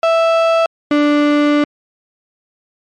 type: tone pair in turn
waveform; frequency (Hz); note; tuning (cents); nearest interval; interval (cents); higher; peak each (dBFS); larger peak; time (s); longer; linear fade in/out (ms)
35% pulse; 659.3 / 293.7; E5 / D4; 0 / 0; octave + major second; 1400; first; -8; neither; 0.03-0.66 / 0.91-1.64; second; 2
effects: low-pass 3000 Hz 12 dB/octave + MP3 64 kbps